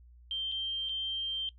sine tone with dropouts, 3151 Hz, G7, 8 cents sharp, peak -31 dBFS, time 0.31-1.49 s, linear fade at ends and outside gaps 1 ms, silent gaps 0.516-0.521 / 0.889-0.893 s, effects noise-tail reverb RT60 0.1 s tail -19 dB re dry + added 60 Hz sine -53 dBFS peak until 1.58 s

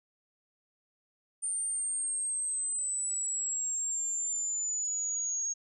sine exponential sweep, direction down, 8970 to 6550 Hz, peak -30 dBFS, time 1.42-5.54 s, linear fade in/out 20 ms, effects none

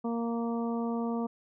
harmonic tone, 232.6 Hz, A#3, 4 cents flat, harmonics 1 / 2 / 3 / 4 / 5, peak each -30 / -36 / -40 / -42 / -44 dBFS, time 0.04-1.27 s, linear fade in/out 10 ms, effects none

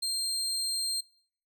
30% pulse tone, 4186 Hz, C8, in tune, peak -26 dBFS, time 0.02-1.01 s, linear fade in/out 10 ms, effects noise-tail reverb RT60 0.6 s tail -24 dB re dry

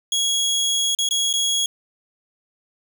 25% pulse tone with dropouts, 3322 Hz, G#7, in tune, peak -15 dBFS, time 0.12-1.66 s, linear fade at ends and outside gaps 2 ms, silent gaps 0.95-0.987 / 1.089-1.109 / 1.329-1.337 s, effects none

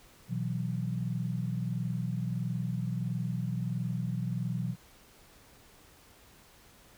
sine chord, B suspended fourth, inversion none, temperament equal with one note detuned, 123.47 / 163.49 / 185 Hz, B2 / E3 / F#3, 0 / -14 / 0 cents, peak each -33 / -35 / -36 dBFS, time 0.28-4.76 s, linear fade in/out 50 ms, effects pink hiss -58 dBFS RMS until 6.97 s

